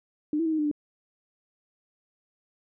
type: tone with pitch steps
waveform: sine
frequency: 300.8 / 330.1 / 319.1 / 312.9 / 300 / 295.5 Hz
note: D4 / E4 / D#4 / D#4 / D4 / D4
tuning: +42 / +2 / +44 / +10 / +37 / +11 cents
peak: -23 dBFS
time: 0.33-0.714 s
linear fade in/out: 2 ms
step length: 64 ms
effects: none